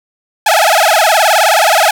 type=tone with vibrato; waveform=sawtooth; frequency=740 Hz; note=F#5; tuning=in tune; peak=-3 dBFS; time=0.46-1.91 s; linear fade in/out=5 ms; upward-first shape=sine; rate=19 Hz; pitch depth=280 cents each way; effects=7-bit